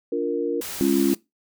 sine chord, Bb major, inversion first, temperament equal with one note detuned, 290.3 / 349.2 / 466.2 Hz, D4 / F4 / Bb4, -20 / 0 / 0 cents, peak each -27 / -27 / -24 dBFS, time 0.12-0.61 s, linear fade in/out 5 ms
white noise, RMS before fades -33 dBFS, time 0.61-1.15 s, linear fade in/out 5 ms
harmonic tone, 68.7 Hz, C#2, 15 cents flat, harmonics 3 / 4 / 5, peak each -24 / -20 / -21 dBFS, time 0.81-1.14 s, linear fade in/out 0 ms
effects noise-tail reverb RT60 0.2 s tail -20 dB re dry

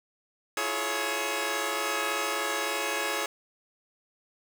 10% pulse tone cluster, 331.4 / 354.7 / 423.8 / 553 / 1272 Hz, E4 / F4 / G#4 / C#5 / D#6, +9 / +27 / +35 / -4 / +38 cents, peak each -28 / -31 / -24 / -24 / -29 dBFS, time 0.57-3.26 s, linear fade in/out 2 ms, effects none

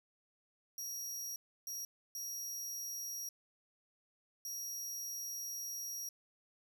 sawtooth tone bursts at uneven times, 5680 Hz, F8, 28 cents sharp, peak -38 dBFS, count 4, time 0.78-1.36 / 1.67-1.85 / 2.15-3.29 / 4.45-6.09 s, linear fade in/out 2 ms, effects 13-bit

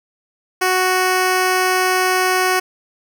10% pulse tone, 370 Hz, F#4, in tune, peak -6 dBFS, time 0.61-2.6 s, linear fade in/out 10 ms, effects none

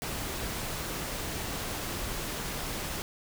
pink noise, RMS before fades -35 dBFS, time 0.02-3.02 s, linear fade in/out 0 ms, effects none

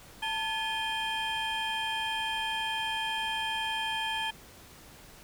triangle tone cluster, 889 / 1714 / 2466 / 3166 Hz, A5 / A6 / D#7 / G7, +18 / -46 / -16 / +17 cents, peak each -32 / -35 / -37 / -33 dBFS, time 0.22-4.31 s, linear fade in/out 10 ms, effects pink hiss -52 dBFS RMS until 5.23 s

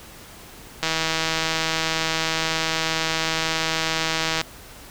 click train, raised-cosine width 0.2 ms, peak -5 dBFS, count 578, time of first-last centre 0.83-4.414 s, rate 161 Hz, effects pink hiss -43 dBFS RMS until 4.9 s

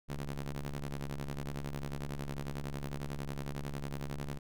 sawtooth ring-modulated tone, 69.3 Hz, C#2, in tune, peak -30 dBFS, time 0.08-4.39 s, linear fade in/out 20 ms, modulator 74.8 Hz, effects none

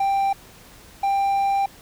triangle tone pair in turn, 787 / 790.8 Hz, G5 / G5, +7 / +15 cents, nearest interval unison, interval 8 cents, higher second, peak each -16 dBFS, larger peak neither, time 0-0.33 / 1.03-1.66 s, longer second, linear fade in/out 5 ms, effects pink hiss -47 dBFS RMS until 1.81 s

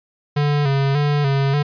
square tone with vibrato, 141.8 Hz, C#3, 40 cents sharp, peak -16 dBFS, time 0.36-1.63 s, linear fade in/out 10 ms, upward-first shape square, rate 1.7 Hz, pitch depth 52 cents each way, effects resampled to 11025 Hz

